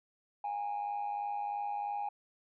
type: tone with amplitude modulation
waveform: sine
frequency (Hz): 820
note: G#5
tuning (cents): -22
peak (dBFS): -29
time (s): 0.44-2.09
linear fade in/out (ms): 5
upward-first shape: sine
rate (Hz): 103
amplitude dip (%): 65
effects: tanh soft clip ceiling -30 dBFS